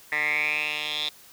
10% pulse tone with band-pass filter sweep, 150.7 Hz, D3, 45 cents sharp, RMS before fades -27 dBFS, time 0.12-1.09 s, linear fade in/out 2 ms, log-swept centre 1900 to 3600 Hz, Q 7.7, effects white hiss -51 dBFS RMS until 1.32 s

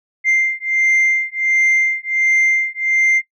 sine beating tone pair, 2093 / 2094.4 Hz, C7 / C7, 0 / +1 cents, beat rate 1.4 Hz, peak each -15 dBFS, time 0.24-3.22 s, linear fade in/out 50 ms, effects noise-tail reverb RT60 0.1 s tail -17 dB re dry + tanh soft clip ceiling -9 dBFS

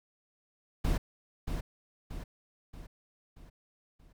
brown noise with echo, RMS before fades -28 dBFS, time 0.84-0.98 s, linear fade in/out 10 ms, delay 630 ms, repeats 5, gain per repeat -6 dB, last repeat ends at 4.13 s, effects none

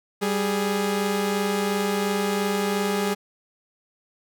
sawtooth tone pair together, 196.32 / 415.5 Hz, G3 / G#4, +3 / +1 cents, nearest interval octave + minor second, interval 1298 cents, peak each -21 dBFS, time 0.21-3.15 s, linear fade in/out 20 ms, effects none

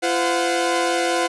sawtooth tone cluster, 342 / 512 / 729 Hz, F4 / C5 / F#5, -36 / -38 / -26 cents, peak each -19 dBFS, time 0.02-1.28 s, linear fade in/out 20 ms, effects resampled to 24000 Hz

